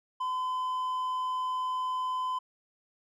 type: tone with hard clipping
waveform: sine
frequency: 1018 Hz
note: C6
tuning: 48 cents flat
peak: -30 dBFS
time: 0.2-2.39 s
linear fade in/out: 10 ms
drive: 3 dB
effects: none